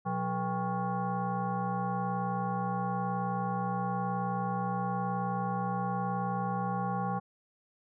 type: tone with frequency modulation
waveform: sine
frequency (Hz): 490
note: B4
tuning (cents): -14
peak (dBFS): -29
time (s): 0.05-7.2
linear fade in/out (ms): 20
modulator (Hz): 307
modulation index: 2
effects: none